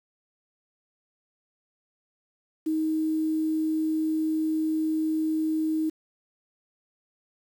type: tone with quantisation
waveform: sine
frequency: 314.6 Hz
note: D#4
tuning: 19 cents sharp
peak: -23 dBFS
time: 2.66-5.9 s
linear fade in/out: 10 ms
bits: 8
effects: none